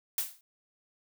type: noise with exponential decay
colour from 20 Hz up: blue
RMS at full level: -27 dBFS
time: 0.18-0.41 s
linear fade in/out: 1 ms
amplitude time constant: 49 ms
effects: none